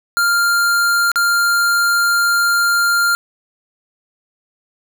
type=tone with dropouts; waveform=square; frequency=1396.9 Hz; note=F6; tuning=in tune; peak=-13 dBFS; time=0.17-3.15 s; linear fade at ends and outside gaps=0 ms; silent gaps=1.117-1.158 s; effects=none